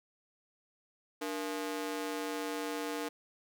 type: ring-modulated tone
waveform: sawtooth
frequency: 383.3 Hz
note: G4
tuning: 39 cents flat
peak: -28 dBFS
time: 1.21-3.09 s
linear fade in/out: 10 ms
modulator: 87.1 Hz
effects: none